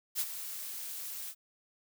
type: noise with ADSR envelope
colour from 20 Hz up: blue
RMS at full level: -30 dBFS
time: 0.15-1.35 s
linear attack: 48 ms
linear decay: 48 ms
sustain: -11 dB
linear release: 64 ms
effects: none